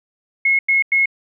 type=tone bursts; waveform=sine; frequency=2171 Hz; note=C#7; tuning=37 cents flat; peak=-12 dBFS; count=3; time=0.45-1.058 s; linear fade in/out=5 ms; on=140 ms; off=94 ms; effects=none